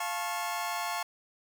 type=chord; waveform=sawtooth; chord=F augmented; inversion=none; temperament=just; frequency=698.5 / 873.1 / 1091.3 Hz; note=F5 / A5 / C#6; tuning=0 / -14 / -27 cents; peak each=-32 dBFS; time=0-1.03 s; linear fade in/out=5 ms; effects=none